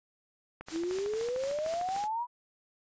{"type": "click train", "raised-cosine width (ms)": 0.5, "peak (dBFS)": -27, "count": 20, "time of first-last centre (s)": [0.61, 2.039], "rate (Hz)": 13.3}
{"type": "noise with tremolo", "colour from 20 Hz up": "white", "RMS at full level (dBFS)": -42, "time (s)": [0.66, 2.09], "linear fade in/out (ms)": 50, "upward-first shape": "sine", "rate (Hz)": 4, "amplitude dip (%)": 55}
{"type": "exponential sweep", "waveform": "sine", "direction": "up", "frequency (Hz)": [316.1, 989], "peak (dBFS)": -30, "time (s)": [0.71, 2.27], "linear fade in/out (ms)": 50}
{"effects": ["resampled to 16000 Hz"]}